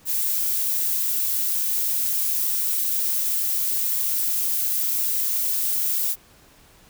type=noise with amplitude modulation; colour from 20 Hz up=violet; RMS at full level=-22 dBFS; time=0.05-6.16 s; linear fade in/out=50 ms; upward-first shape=sine; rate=211 Hz; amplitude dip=25%; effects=pink hiss -53 dBFS RMS until 6.89 s